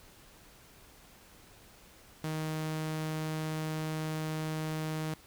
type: tone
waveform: sawtooth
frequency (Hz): 156.6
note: D#3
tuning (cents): +11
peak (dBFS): -29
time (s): 2.24-5.14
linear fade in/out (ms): 2
effects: pink hiss -57 dBFS RMS until 5.26 s